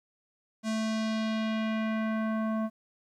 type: tone with low-pass filter sweep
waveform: square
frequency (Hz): 220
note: A3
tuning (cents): 0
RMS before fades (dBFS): -30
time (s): 0.63-2.7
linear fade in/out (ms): 50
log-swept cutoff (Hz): 7800 to 1000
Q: 1.4
effects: 11-bit